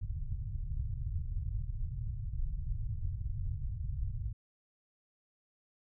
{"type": "low-pass noise", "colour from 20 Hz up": "pink", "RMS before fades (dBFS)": -36, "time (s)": [0.01, 4.33], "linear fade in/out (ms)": 10, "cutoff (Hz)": 130, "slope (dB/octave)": 48, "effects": []}